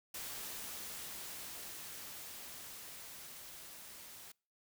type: noise with level ramp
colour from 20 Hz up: white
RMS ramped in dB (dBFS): -44 to -53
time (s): 0.14-4.32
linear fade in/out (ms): 5
effects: noise-tail reverb RT60 0.4 s tail -26 dB re dry